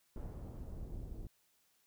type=noise with low-pass filter sweep; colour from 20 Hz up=brown; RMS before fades=-45 dBFS; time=0.16-1.27 s; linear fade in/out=2 ms; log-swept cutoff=1000 to 400 Hz; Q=0.71; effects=white hiss -74 dBFS RMS until 1.86 s